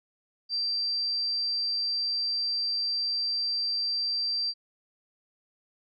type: tone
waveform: sine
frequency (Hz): 4699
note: D8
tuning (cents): 0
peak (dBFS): -26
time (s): 0.49-4.54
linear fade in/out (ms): 50
effects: none